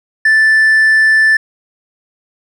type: tone with hard clipping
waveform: sine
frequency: 1760 Hz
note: A6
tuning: in tune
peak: -7 dBFS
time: 0.25-1.37 s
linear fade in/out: 5 ms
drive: 2 dB
effects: none